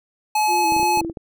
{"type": "tone", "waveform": "square", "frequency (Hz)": 853, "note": "G#5", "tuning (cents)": 46, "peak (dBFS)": -17, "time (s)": [0.35, 1.01], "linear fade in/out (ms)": 5}
{"type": "tone with vibrato", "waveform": "sine", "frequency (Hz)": 341.2, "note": "F4", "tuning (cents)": -40, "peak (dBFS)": -24, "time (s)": [0.47, 1.13], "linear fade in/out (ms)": 50, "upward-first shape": "square", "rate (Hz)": 2.9, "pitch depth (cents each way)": 51}
{"type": "clicks", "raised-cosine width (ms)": 2, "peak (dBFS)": -18, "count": 9, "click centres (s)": [0.722, 0.765, 0.797, 0.83, 0.974, 1.015, 1.048, 1.098, 1.172]}
{"effects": []}